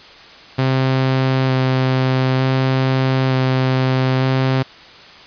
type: tone with vibrato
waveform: sawtooth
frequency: 131 Hz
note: C3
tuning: 2 cents sharp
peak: -10 dBFS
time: 0.58-4.63 s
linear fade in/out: 10 ms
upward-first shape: square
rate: 0.55 Hz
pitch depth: 9 cents each way
effects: white hiss -40 dBFS RMS until 5.26 s + resampled to 11025 Hz